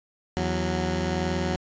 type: tone pair together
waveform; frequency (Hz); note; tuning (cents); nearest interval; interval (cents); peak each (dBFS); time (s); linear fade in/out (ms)
15% pulse; 81.49 / 184; E2 / F#3; -19 / -9; octave + major second; 1410; -21; 0.37-1.56; 0
effects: resampled to 16000 Hz